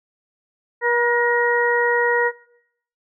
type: harmonic tone with a mistuned harmonic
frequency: 479.1 Hz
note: A#4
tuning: 47 cents sharp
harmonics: 1 / 2 / 3 / 4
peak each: -20 / -22 / -26 / -20 dBFS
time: 0.81-2.32 s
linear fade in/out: 50 ms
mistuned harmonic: 4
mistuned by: -26 cents
effects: noise-tail reverb RT60 0.7 s tail -20 dB re dry